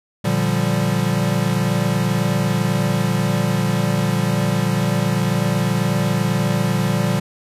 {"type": "chord", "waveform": "square", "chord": "G minor seventh", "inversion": "first", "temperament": "equal with one note detuned", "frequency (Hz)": [116.54, 146.83, 174.61, 194.87], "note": ["Bb2", "D3", "F3", "G3"], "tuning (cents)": [0, 0, 0, -10], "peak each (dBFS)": -23, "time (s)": [0.24, 7.2], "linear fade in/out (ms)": 10, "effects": ["resampled to 32000 Hz"]}